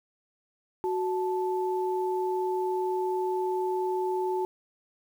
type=tone pair together; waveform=sine; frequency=370 / 875.7 Hz; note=F#4 / A5; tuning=0 / -8 cents; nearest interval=octave + minor third; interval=1492 cents; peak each=-27 / -31 dBFS; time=0.84-4.45 s; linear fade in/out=0 ms; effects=9-bit

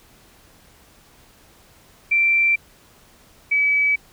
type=tone pair in turn; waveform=sine; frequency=2349 / 2289 Hz; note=D7 / D7; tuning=0 / -45 cents; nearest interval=unison; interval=45 cents; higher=first; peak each=-14 / -15 dBFS; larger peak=first; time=2.11-2.56 / 3.51-3.96 s; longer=neither; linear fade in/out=10 ms; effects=pink hiss -52 dBFS RMS until 4.12 s

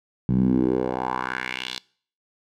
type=tone with band-pass filter sweep; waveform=10% pulse; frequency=63.2 Hz; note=B1; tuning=41 cents sharp; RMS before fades=-24 dBFS; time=0.29-1.78 s; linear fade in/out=0 ms; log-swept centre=150 to 4100 Hz; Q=2.9; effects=noise-tail reverb RT60 0.5 s tail -23 dB re dry

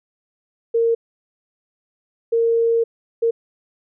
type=tone bursts at uneven times; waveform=sine; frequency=460.9 Hz; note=A#4; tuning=20 cents flat; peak=-14 dBFS; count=3; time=0.74-0.95 / 2.32-2.84 / 3.22-3.31 s; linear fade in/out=10 ms; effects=none

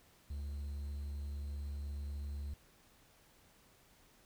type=tone with quantisation; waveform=triangle; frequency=71.5 Hz; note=D2; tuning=46 cents flat; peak=-37 dBFS; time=0.3-2.54 s; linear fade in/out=5 ms; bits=11; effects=pink hiss -66 dBFS RMS until 4.25 s

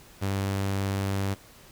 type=tone; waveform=sawtooth; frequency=98 Hz; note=G2; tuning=in tune; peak=-22 dBFS; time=0.21-1.35 s; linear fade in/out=20 ms; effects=pink hiss -52 dBFS RMS until 1.71 s

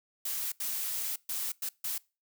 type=noise bursts at uneven times; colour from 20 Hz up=blue; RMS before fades=-34 dBFS; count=5; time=0.25-0.52 / 0.6-1.16 / 1.29-1.52 / 1.62-1.69 / 1.84-1.98 s; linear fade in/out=5 ms; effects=noise-tail reverb RT60 0.3 s tail -24 dB re dry

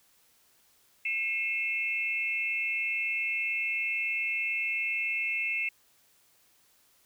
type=tone cluster; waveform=sine; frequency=2161 / 2434 / 2651 Hz; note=C#7 / D#7 / E7; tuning=-45 / -39 / +9 cents; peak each=-32 / -39 / -30 dBFS; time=1.05-5.69 s; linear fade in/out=5 ms; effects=white hiss -65 dBFS RMS until 7.05 s

